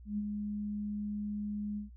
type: tone with ADSR envelope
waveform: sine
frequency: 207.7 Hz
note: G#3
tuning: in tune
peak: -30 dBFS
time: 0.05-1.9 s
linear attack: 130 ms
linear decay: 37 ms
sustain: -4 dB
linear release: 130 ms
effects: added 60 Hz sine -49 dBFS peak until 1.96 s